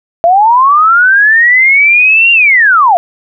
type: linear two-way sweep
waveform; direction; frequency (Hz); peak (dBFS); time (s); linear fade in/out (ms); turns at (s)
sine; up then down; 659.3 to 2794 to 659.3; -3; 0.24-2.97; 0; 2.32
effects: none